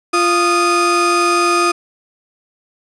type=tone pair together; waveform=35% pulse; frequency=347.1 / 1237 Hz; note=F4 / D#6; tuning=-11 / -10 cents; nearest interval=octave + minor seventh; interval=2201 cents; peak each=-14 / -12 dBFS; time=0.13-1.72 s; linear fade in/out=10 ms; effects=resampled to 24000 Hz + 8-bit